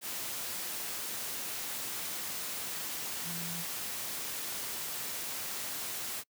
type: tone in noise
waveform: sine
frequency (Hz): 169.7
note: F3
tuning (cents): -49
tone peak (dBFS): -41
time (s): 3.23-3.65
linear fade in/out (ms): 50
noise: white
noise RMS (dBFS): -38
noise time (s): 0.01-6.24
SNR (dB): -6
effects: noise-tail reverb RT60 0.1 s tail -26 dB re dry + high-pass 100 Hz 12 dB/octave